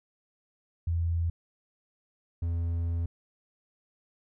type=tone pair in turn; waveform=sine / triangle; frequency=84.2 / 84.55 Hz; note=E2 / E2; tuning=+37 / +44 cents; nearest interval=unison; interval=7 cents; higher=second; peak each=-25 dBFS; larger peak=neither; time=0.87-1.3 / 2.42-3.06 s; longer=second; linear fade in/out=5 ms; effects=none